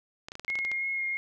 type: clicks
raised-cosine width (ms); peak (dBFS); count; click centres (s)
0.2; -22; 10; 0.285 / 0.319 / 0.354 / 0.396 / 0.448 / 0.501 / 0.555 / 0.589 / 0.65 / 0.716
type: tone with vibrato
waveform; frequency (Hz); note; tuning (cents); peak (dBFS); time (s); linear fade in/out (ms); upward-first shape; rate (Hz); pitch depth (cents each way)
sine; 2150; C7; +47; -28; 0.48-1.17; 0; sine; 3; 14
effects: none